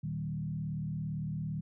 sine tone with frequency modulation, 155.56 Hz, D#3, in tune, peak -33 dBFS, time 0.03-1.61 s, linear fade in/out 10 ms, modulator 37.7 Hz, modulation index 1, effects none

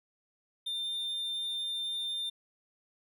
triangle tone, 3602 Hz, A7, 40 cents sharp, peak -31 dBFS, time 0.66-2.3 s, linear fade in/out 10 ms, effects none

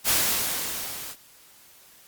white noise with level ramp, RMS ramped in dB -20 to -38 dBFS, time 0.04-1.16 s, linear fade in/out 50 ms, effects white hiss -53 dBFS RMS until 2.07 s + Opus 48 kbps

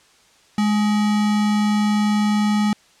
sine tone with sample-and-hold, 209.3 Hz, G#3, 14 cents sharp, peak -15 dBFS, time 0.58-2.73 s, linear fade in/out 2 ms, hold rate 1050 Hz, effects white hiss -54 dBFS RMS until 3 s + low-pass 7000 Hz 12 dB/octave

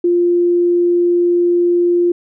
sine tone, 349.2 Hz, F4, in tune, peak -10 dBFS, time 0.04-2.12 s, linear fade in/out 5 ms, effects none

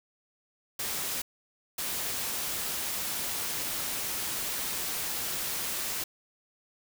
white noise bursts at uneven times, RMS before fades -33 dBFS, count 2, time 0.79-1.22 / 1.78-6.04 s, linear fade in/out 5 ms, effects none

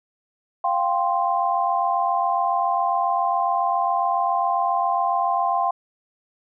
sine chord, F suspended second, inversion none, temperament just, 698.5 / 785.8 / 1047.7 Hz, F5 / G5 / C6, 0 / +4 / +2 cents, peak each -23 dBFS, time 0.64-5.71 s, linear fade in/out 5 ms, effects none

